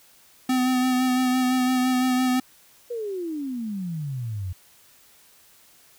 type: tone with vibrato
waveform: square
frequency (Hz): 254.4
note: C4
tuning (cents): -48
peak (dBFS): -20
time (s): 0.49-2.4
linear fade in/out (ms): 5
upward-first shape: sine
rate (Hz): 5.9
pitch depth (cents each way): 22
type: exponential sweep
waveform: sine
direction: down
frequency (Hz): 491.3 to 87.7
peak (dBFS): -27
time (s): 2.9-4.53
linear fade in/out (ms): 10
effects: white hiss -55 dBFS RMS until 5.98 s